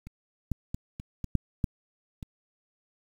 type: clicks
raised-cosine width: 5 ms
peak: -30 / -16 / -20 / -27 / -21 / -11 / -13 / -26 dBFS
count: 8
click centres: 0.07 / 0.517 / 0.745 / 0.999 / 1.243 / 1.353 / 1.642 / 2.228 s
effects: 8-bit